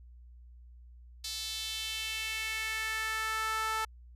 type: tone with high-pass filter sweep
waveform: sawtooth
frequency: 440 Hz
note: A4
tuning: in tune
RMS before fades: -35 dBFS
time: 1.24-3.85 s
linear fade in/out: 5 ms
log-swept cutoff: 4300 to 1100 Hz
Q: 2.6
effects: added 60 Hz sine -50 dBFS peak until 4.15 s + resampled to 32000 Hz